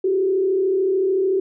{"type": "tone with frequency modulation", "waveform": "sine", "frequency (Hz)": 381.8, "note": "G4", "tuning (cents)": -46, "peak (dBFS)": -16, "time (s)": [0.04, 1.4], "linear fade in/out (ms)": 5, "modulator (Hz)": 33.6, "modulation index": 0.61, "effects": []}